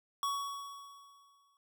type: tone with exponential decay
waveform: square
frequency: 1121 Hz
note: C#6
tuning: 19 cents sharp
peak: -31 dBFS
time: 0.23-1.57 s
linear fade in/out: 1 ms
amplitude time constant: 290 ms
effects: none